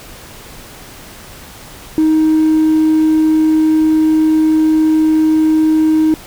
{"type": "tone", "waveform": "triangle", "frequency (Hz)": 313.7, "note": "D#4", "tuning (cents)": 14, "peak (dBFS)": -5, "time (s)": [1.98, 6.14], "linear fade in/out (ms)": 0, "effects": ["tanh soft clip ceiling -4 dBFS", "pink hiss -35 dBFS RMS until 6.26 s"]}